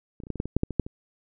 clicks, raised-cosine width 3 ms, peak -29 / -26 / -30 / -15 / -21 / -13 / -20 / -8 / -10 / -19 / -8 / -23 dBFS, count 12, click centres 0.202 / 0.236 / 0.269 / 0.303 / 0.357 / 0.401 / 0.456 / 0.566 / 0.634 / 0.707 / 0.797 / 0.865 s, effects none

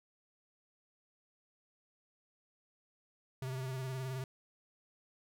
square tone with vibrato, 130.7 Hz, C3, 1 cent flat, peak -38 dBFS, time 3.42-4.24 s, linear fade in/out 2 ms, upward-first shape sine, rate 19 Hz, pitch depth 42 cents each way, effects none

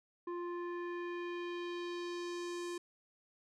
square tone with low-pass filter sweep, 349.2 Hz, F4, in tune, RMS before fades -41 dBFS, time 0.27-2.78 s, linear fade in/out 5 ms, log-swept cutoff 1100 to 8600 Hz, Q 1.5, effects none

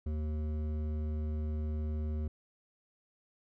triangle tone with hard clipping, 76.6 Hz, D#2, 27 cents flat, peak -34 dBFS, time 0.06-2.28 s, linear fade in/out 5 ms, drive 15 dB, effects none

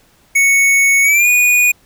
square tone with pitch glide, 2217 to 2460 Hz, C#7 to D#7, 0 to -20 cents, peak -9 dBFS, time 0.35-1.72 s, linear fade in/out 10 ms, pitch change +180 cents, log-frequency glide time 1.03-1.28 s, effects pink hiss -52 dBFS RMS until 1.85 s

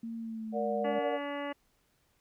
sine tone with pitch glide, 228.6 to 210.8 Hz, A#3 to G#3, -34 to +26 cents, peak -36 dBFS, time 0.03-0.99 s, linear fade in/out 5 ms, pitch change -140 cents, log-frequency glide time 0.18-0.77 s
sine chord, Bb augmented, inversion none, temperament just, 466.2 / 582.7 / 728.4 Hz, Bb4 / D5 / F#5, 0 / -14 / -27 cents, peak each -34 / -33 / -35 dBFS, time 0.52-1.19 s, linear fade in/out 50 ms
harmonic tone, 285.8 Hz, D4, 47 cents flat, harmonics 1 / 2 / 3 / 4 / 5 / 6 / 7 / 8 / 9 / 10, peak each -39 / -38 / -43 / -44 / -52 / -47 / -45 / -57 / -57 / -50 dBFS, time 0.84-1.53 s, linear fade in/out 10 ms
effects pink hiss -72 dBFS RMS until 2.2 s

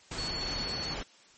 sine tone in noise, 4408 Hz, C#8, 11 cents flat, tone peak -34 dBFS, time 0.18-0.94 s, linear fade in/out 5 ms, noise pink, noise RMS -37 dBFS, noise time 0.11-1.03 s, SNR 0 dB, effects white hiss -58 dBFS RMS until 1.37 s + MP3 32 kbps

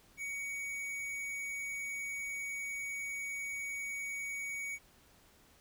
sine tone with hard clipping, 2245 Hz, C#7, 21 cents sharp, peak -39 dBFS, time 0.17-4.79 s, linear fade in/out 50 ms, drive 12 dB, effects pink hiss -64 dBFS RMS until 5.6 s

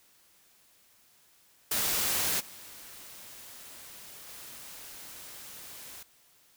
white noise with level steps, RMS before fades -29 / -48 / -46 dBFS, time 1.71-6.03 s, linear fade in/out 5 ms, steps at 2.39 / 4.27 s, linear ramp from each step 20 ms, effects white hiss -63 dBFS RMS until 6.56 s

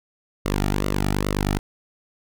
sawtooth tone with flanger, 49.6 Hz, G1, 21 cents sharp, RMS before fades -23 dBFS, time 0.45-1.59 s, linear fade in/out 10 ms, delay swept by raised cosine 1.2 to 1.94 ms, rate 2.4 Hz, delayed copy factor -0.75, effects none

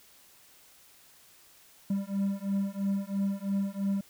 triangle beating tone pair, 196 / 199 Hz, G3 / G3, 0 / +26 cents, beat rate 3 Hz, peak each -29 / -29 dBFS, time 1.9-4.01 s, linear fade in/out 5 ms, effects white hiss -58 dBFS RMS until 4.09 s

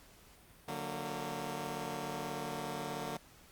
10% pulse chord, D augmented, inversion none, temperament just, 146.83 / 183.54 / 229.4 Hz, D3 / F#3 / A#3, 0 / -14 / -28 cents, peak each -34 / -36 / -34 dBFS, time 0.68-3.17 s, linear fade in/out 2 ms, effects pink hiss -60 dBFS RMS until 3.51 s + Opus 48 kbps

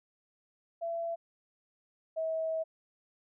sine tone pair in turn, 672 / 643.8 Hz, E5 / E5, +33 / -41 cents, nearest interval minor second, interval 74 cents, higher first, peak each -32 / -30 dBFS, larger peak second, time 0.81-1.16 / 2.16-2.64 s, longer second, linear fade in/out 20 ms, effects none

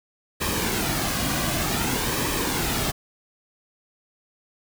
pink noise with flanger, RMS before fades -25 dBFS, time 0.4-2.92 s, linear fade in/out 20 ms, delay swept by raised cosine 1.4 to 2.28 ms, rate 0.54 Hz, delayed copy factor -0.5, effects none

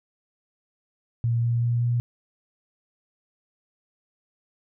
sine tone with pitch steps, 117.2 / 118.15 / 119.11 / 120.08 Hz, A#2 / A#2 / A#2 / B2, +10 / +24 / +38 / -48 cents, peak -20 dBFS, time 1.24-2 s, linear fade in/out 0 ms, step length 190 ms, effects none

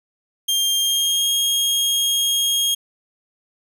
sawtooth tone with pitch glide, 3200 to 3256 Hz, G7 to G#7, +35 to -35 cents, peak -14 dBFS, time 0.48-2.75 s, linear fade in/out 10 ms, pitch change +30 cents, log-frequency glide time 0.77-1.3 s, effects none

